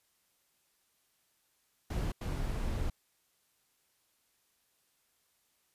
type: noise bursts at uneven times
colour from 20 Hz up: brown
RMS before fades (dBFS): -34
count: 2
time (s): 1.9-2.12 / 2.21-2.9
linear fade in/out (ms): 5
effects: white hiss -74 dBFS RMS until 5.74 s + resampled to 32000 Hz